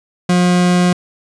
40% pulse tone, 178.5 Hz, F3, 38 cents sharp, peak -9 dBFS, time 0.29-0.93 s, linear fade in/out 5 ms, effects resampled to 22050 Hz

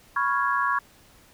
sine chord, C# dominant seventh, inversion third, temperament equal, 987.8 / 1108.7 / 1396.9 / 1661.2 Hz, B5 / C#6 / E#6 / G#6, 0 / 0 / 0 / 0 cents, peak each -29 / -24 / -30 / -27 dBFS, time 0.16-0.79 s, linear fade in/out 5 ms, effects pink hiss -55 dBFS RMS until 1.33 s

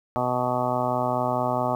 harmonic tone, 124.7 Hz, B2, 17 cents sharp, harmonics 1 / 2 / 3 / 4 / 5 / 6 / 7 / 8 / 9 / 10, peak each -32 / -31 / -35 / -35 / -27 / -30 / -29 / -38 / -31 / -36 dBFS, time 0.16-1.75 s, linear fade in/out 0 ms, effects 9-bit

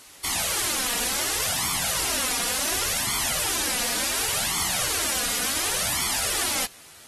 white noise with flanger, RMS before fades -25 dBFS, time 0.24-6.66 s, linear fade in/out 5 ms, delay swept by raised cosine 0.9 to 4.2 ms, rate 0.69 Hz, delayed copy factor +0.85, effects white hiss -47 dBFS RMS until 7.07 s + AAC 32 kbps

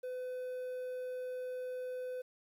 triangle tone with quantisation, 505 Hz, B4, 39 cents sharp, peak -36 dBFS, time 0.03-2.22 s, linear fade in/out 10 ms, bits 11, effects none

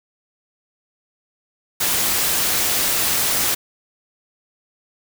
white noise with amplitude modulation, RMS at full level -18 dBFS, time 1.8-3.55 s, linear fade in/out 10 ms, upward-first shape sine, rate 243 Hz, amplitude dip 30%, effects none

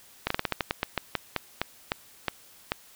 slowing click train, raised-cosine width 0.3 ms, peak -9 dBFS, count 16, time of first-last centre 0.27-2.719 s, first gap 34 ms, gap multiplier 1.2, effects white hiss -54 dBFS RMS until 2.95 s

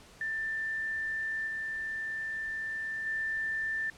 sine tone with level steps, 1778 Hz, A6, 18 cents sharp, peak -31 / -33 / -30 dBFS, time 0.21-3.9 s, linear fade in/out 2 ms, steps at 1.47 / 3.06 s, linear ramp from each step 5 ms, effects pink hiss -55 dBFS RMS until 3.97 s + low-pass 9000 Hz 12 dB/octave

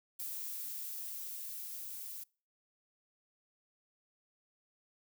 violet noise with level ramp, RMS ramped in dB -41 to -45 dBFS, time 0.19-2.24 s, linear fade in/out 10 ms, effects noise-tail reverb RT60 0.4 s tail -26 dB re dry

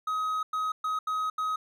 triangle tone bursts at uneven times, 1265 Hz, D#6, 28 cents sharp, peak -25 dBFS, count 5, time 0.07-0.43 / 0.53-0.72 / 0.84-0.99 / 1.07-1.3 / 1.38-1.56 s, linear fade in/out 5 ms, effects none

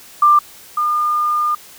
sine tone pair in turn, 1188 / 1210.2 Hz, D6 / D#6, +20 / -48 cents, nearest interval unison, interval 32 cents, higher second, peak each -7 / -14 dBFS, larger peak first, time 0.22-0.39 / 0.77-1.55 s, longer second, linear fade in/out 5 ms, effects white hiss -41 dBFS RMS until 1.78 s

